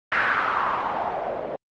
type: noise with low-pass filter sweep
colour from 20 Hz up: blue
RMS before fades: -24 dBFS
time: 0.12-1.56 s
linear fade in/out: 0 ms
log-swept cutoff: 1700 to 530 Hz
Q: 3.3
effects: low-pass 3000 Hz 12 dB/octave + Opus 24 kbps